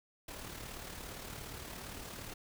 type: noise with amplitude modulation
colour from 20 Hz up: pink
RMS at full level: -44 dBFS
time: 0.28-2.34 s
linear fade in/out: 5 ms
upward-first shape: sine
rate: 37.3 Hz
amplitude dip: 45%
effects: none